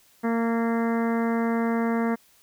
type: harmonic tone with a mistuned harmonic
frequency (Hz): 230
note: A#3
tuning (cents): -23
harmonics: 1 / 2 / 3 / 4 / 5 / 6 / 7 / 8 / 9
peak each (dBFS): -23 / -29 / -33 / -35 / -37 / -39 / -40 / -41 / -42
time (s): 0.23-2.16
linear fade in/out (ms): 20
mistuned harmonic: 7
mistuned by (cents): +29
effects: white hiss -59 dBFS RMS until 2.42 s